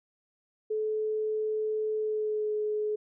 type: tone with pitch glide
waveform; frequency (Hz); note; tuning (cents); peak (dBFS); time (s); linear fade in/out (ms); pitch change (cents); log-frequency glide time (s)
sine; 431.7 to 424.3; A4 to G#4; -33 to +37; -27; 0.7-2.96; 10; -30; 1.97-2.54
effects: none